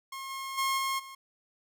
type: tone with level steps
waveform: sawtooth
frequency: 1076 Hz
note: C6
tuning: 48 cents sharp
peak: -34 / -32 / -23 / -25 / -40 dBFS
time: 0.12-1.15 s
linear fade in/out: 5 ms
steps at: 0.29 / 0.57 / 0.77 / 0.98 s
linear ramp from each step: 20 ms
effects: none